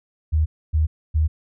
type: tone bursts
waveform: sine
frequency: 77.9 Hz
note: D#2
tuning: 3 cents sharp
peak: -15 dBFS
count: 3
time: 0.32-1.28 s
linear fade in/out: 20 ms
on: 140 ms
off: 270 ms
effects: none